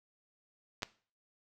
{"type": "clicks", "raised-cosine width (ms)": 0.2, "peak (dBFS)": [-24, -16], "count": 2, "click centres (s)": [0.822, 0.831], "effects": ["noise-tail reverb RT60 0.4 s tail -18 dB re dry"]}